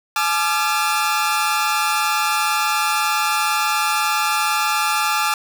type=tone cluster; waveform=sawtooth; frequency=852 / 1195 / 1366 Hz; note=G#5 / D6 / F6; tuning=+44 / +30 / -39 cents; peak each=-18 dBFS; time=0.16-5.34 s; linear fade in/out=2 ms; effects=none